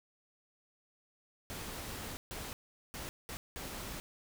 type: noise bursts at uneven times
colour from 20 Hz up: pink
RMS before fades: -43 dBFS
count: 5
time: 1.5-2.17 / 2.31-2.53 / 2.94-3.09 / 3.29-3.37 / 3.56-4 s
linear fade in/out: 0 ms
effects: none